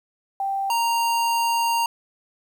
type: tone pair in turn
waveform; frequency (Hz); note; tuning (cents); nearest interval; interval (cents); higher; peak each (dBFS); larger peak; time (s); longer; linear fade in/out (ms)
sine / square; 784 / 930.1; G5 / A#5; 0 / -4; minor third; 296; second; -22 / -20; second; 0.4-0.7 / 0.7-1.86; second; 2
effects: 9-bit